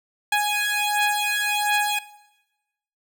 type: beating tone pair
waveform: 15% pulse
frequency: 830.6 / 832 Hz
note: G#5 / G#5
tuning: 0 / +3 cents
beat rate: 1.4 Hz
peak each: -17 dBFS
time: 0.32-1.99 s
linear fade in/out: 5 ms
effects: noise-tail reverb RT60 1.0 s tail -18 dB re dry